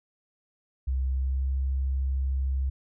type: tone with pitch glide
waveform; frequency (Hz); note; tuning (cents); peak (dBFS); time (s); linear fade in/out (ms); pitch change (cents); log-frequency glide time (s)
sine; 65.41 to 66.63; C2 to C2; 0 to +32; -24; 0.87-2.7; 10; +32; 1.06-1.5
effects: none